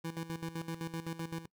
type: tone with tremolo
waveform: 25% pulse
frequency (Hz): 164.81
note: E3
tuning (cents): 0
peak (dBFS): -32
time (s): 0.04-1.46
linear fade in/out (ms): 10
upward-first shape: square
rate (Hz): 7.8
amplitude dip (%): 75
effects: noise-tail reverb RT60 0.1 s tail -22 dB re dry